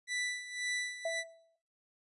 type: tone with tremolo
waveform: sawtooth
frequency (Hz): 1978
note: B6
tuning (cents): +2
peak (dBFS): -29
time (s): 0.07-1.24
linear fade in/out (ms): 50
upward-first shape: sine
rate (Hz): 1.9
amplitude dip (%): 75
type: tone with exponential decay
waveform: sine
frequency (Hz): 660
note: E5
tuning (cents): +2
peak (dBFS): -30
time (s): 1.05-1.56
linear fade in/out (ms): 5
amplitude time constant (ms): 110
effects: noise-tail reverb RT60 0.5 s tail -19 dB re dry + resampled to 24000 Hz